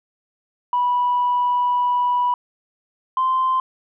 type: tone pair in turn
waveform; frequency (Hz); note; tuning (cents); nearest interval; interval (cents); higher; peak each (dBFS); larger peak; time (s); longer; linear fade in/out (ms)
sine; 981 / 1039.3; B5 / C6; -12 / -12; minor second; 100; second; -15; neither; 0.73-2.34 / 3.17-3.6; first; 2
effects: tanh soft clip ceiling -12 dBFS